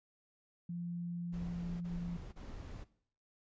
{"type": "tone", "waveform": "sine", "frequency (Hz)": 173, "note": "F3", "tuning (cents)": -16, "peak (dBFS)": -38, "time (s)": [0.69, 2.17], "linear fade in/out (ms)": 5}
{"type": "noise bursts", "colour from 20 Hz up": "brown", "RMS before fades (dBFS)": -47, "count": 3, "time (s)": [1.32, 2.846], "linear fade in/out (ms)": 20, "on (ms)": 490, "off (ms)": 28}
{"effects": ["noise-tail reverb RT60 0.6 s tail -18 dB re dry", "resampled to 16000 Hz"]}